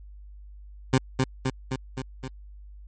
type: tone with echo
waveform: 20% pulse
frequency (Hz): 130.81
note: C3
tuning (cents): 0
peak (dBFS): -12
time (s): 0.93-0.98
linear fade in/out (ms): 5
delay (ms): 260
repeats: 5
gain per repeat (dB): -3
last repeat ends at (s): 2.28
effects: added 50 Hz sine -42 dBFS peak until 2.87 s + MP3 32 kbps